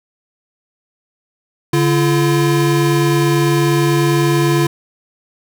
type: tone pair together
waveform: square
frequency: 143.41 / 341.1 Hz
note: D3 / F4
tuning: -41 / -41 cents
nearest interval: octave + minor third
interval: 1500 cents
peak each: -15 dBFS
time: 1.73-4.67 s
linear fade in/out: 5 ms
effects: none